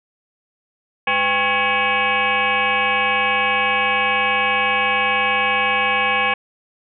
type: tone with frequency modulation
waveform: sine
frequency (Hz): 1677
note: G#6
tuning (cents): +16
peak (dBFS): -15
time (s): 1.07-6.34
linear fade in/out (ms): 5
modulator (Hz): 293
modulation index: 3.7
effects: none